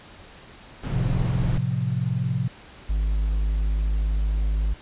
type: noise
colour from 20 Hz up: brown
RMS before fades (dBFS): -27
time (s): 0.83-1.58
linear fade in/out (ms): 5
type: chord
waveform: sine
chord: F major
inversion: first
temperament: equal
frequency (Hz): 110 / 130.81 / 174.61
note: A2 / C3 / F3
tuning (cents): 0 / 0 / 0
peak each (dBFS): -27 / -24 / -29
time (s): 0.92-2.48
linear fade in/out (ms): 5
type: tone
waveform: triangle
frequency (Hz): 51.91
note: G#1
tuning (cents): 0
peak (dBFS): -18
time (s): 2.89-4.74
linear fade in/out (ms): 10
effects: pink hiss -46 dBFS RMS until 4.81 s + resampled to 8000 Hz